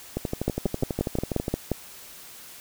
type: two click trains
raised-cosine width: 2 ms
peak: -10 / -13 dBFS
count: 8 / 17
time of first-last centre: 0.48-1.717 / 0.17-1.481 s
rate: 5.66 / 12.2 Hz
effects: white hiss -45 dBFS RMS until 2.6 s